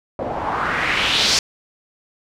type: noise with low-pass filter sweep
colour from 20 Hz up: white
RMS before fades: -20 dBFS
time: 0.19-1.39 s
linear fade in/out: 2 ms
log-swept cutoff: 570 to 5500 Hz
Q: 2.5
effects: none